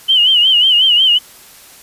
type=tone with vibrato; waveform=sine; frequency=2997 Hz; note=F#7; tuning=22 cents sharp; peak=-7 dBFS; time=0.08-1.19 s; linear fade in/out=20 ms; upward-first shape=sine; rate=5.5 Hz; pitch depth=96 cents each way; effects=white hiss -40 dBFS RMS until 1.82 s + resampled to 32000 Hz